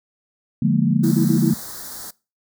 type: chord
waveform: sine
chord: Bb dominant seventh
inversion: first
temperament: just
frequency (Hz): 145.68 / 174.81 / 209.8 / 233.1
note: D3 / F3 / Ab3 / Bb3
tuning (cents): -14 / +2 / +18 / 0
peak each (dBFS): -20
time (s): 0.62-1.54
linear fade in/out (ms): 5
type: band-stop noise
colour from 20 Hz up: white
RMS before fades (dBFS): -34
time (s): 1.03-2.11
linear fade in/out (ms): 10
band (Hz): 1800 to 3900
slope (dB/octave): 48
type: tone bursts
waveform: sine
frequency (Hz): 324.8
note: E4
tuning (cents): -26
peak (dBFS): -19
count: 4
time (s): 1.03-1.509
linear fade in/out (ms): 10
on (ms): 89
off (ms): 41
effects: noise-tail reverb RT60 0.3 s tail -22 dB re dry